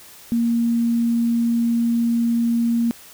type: tone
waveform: sine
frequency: 233.5 Hz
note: A#3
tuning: 3 cents sharp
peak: -16 dBFS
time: 0.32-2.91 s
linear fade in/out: 0 ms
effects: white hiss -44 dBFS RMS until 3.13 s